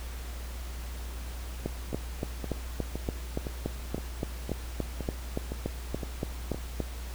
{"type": "two click trains", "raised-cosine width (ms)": 2, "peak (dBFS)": [-21, -16], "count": [10, 19], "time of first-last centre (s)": [[1.93, 6.545], [1.66, 6.803]], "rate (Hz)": [1.95, 3.5], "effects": ["added 60 Hz sine -36 dBFS peak until 7.14 s", "pink hiss -46 dBFS RMS until 7.14 s"]}